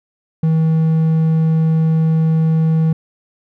triangle tone, 160.3 Hz, E3, 48 cents flat, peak -9 dBFS, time 0.43-2.93 s, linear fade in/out 5 ms, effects none

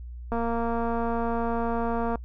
click train, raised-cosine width 1 ms, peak -16 dBFS, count 427, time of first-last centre 0.32-2.156 s, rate 232 Hz, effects noise-tail reverb RT60 0.1 s tail -24 dB re dry + added 60 Hz sine -36 dBFS peak until 2.24 s

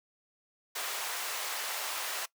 pink high-pass noise, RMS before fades -36 dBFS, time 0.75-2.26 s, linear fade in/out 10 ms, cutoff 770 Hz, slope 12 dB/octave, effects noise-tail reverb RT60 0.1 s tail -20 dB re dry + high-pass 400 Hz 12 dB/octave

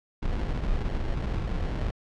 brown noise with sample-and-hold, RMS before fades -28 dBFS, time 0.22-1.91 s, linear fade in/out 10 ms, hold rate 1225 Hz, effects low-pass 4000 Hz 12 dB/octave

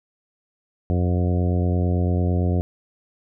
harmonic tone with a mistuned harmonic, 88.9 Hz, F2, 31 cents sharp, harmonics 1 / 2 / 3 / 4 / 5 / 6 / 7 / 8, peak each -19 / -25 / -29 / -31 / -33 / -35 / -36 / -37 dBFS, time 0.9-2.61 s, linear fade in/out 0 ms, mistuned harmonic 8, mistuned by +19 cents, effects none

